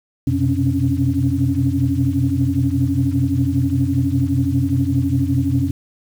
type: tone cluster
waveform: sine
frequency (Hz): 89.8 / 124.8 / 129.9 / 270.6 / 282.7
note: F2 / B2 / C3 / C#4 / C#4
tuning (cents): +49 / +19 / -12 / -42 / +34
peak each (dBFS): -21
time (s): 0.27-5.71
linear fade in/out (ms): 5
effects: tanh soft clip ceiling -4 dBFS + 7-bit